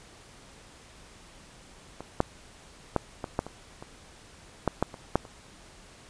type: clicks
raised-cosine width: 1 ms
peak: -24 / -7 / -9 / -18 / -11 / -24 / -26 / -9 / -9 / -26 / -7 / -30 dBFS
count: 12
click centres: 2.006 / 2.204 / 2.963 / 3.242 / 3.391 / 3.466 / 3.825 / 4.677 / 4.826 / 4.942 / 5.156 / 5.252 s
effects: pink hiss -52 dBFS RMS until 6.09 s + resampled to 22050 Hz